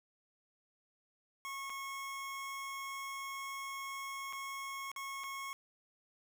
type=tone with dropouts; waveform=25% pulse; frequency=1093 Hz; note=C#6; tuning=25 cents flat; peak=-37 dBFS; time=1.45-5.53 s; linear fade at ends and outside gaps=0 ms; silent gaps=1.697-1.701 / 4.326-4.332 / 4.916-4.962 / 5.236-5.24 s; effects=none